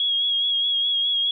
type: tone with vibrato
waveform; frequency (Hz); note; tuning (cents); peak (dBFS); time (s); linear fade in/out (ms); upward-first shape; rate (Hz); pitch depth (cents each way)
sine; 3305; G#7; -9; -19; 0-1.31; 2; sine; 4.8; 31
effects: none